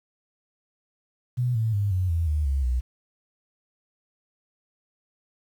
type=tone with pitch steps; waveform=sine; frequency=123.47 / 111.92 / 101.45 / 91.97 / 83.36 / 75.57 / 68.5 / 62.09 Hz; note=B2 / A2 / G#2 / F#2 / E2 / D#2 / C#2 / B1; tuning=0 / +30 / -40 / -10 / +20 / -50 / -20 / +10 cents; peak=-21 dBFS; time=1.37-2.81 s; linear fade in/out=20 ms; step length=180 ms; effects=9-bit